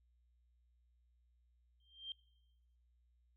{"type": "tone with exponential growth", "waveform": "sine", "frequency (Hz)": 3169, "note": "G7", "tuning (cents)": 18, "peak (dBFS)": -39, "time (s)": [1.8, 2.12], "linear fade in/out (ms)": 2, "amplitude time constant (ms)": 68, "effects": ["noise-tail reverb RT60 1.0 s tail -23 dB re dry", "added 60 Hz sine -70 dBFS peak until 3.36 s"]}